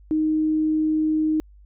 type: tone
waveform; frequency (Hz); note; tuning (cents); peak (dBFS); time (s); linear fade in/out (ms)
sine; 311.1; D#4; 0; -18; 0.11-1.4; 0
effects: added 50 Hz sine -46 dBFS peak until 1.65 s